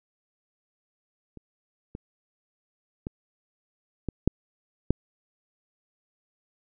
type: clicks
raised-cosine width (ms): 3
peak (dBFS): -30 / -23 / -19 / -16 / -6 / -7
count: 6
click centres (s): 1.373 / 1.951 / 3.069 / 4.087 / 4.276 / 4.906
effects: none